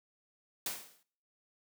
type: noise with exponential decay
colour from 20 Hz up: white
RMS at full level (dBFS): -34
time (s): 0.66-1.03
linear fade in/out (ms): 2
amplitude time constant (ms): 80
effects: noise-tail reverb RT60 0.6 s tail -24 dB re dry + high-pass 150 Hz 12 dB/octave